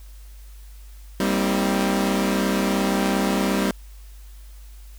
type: chord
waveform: sawtooth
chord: C minor seventh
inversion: second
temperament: equal with one note detuned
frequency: 196 / 233.1 / 261.6 / 319 Hz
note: G3 / Bb3 / C4 / Eb4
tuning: 0 / 0 / 0 / +43 cents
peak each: -18 / -24 / -22 / -24 dBFS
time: 1.2-3.71 s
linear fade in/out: 2 ms
effects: added 50 Hz sine -39 dBFS peak until 4.98 s + white hiss -54 dBFS RMS until 4.98 s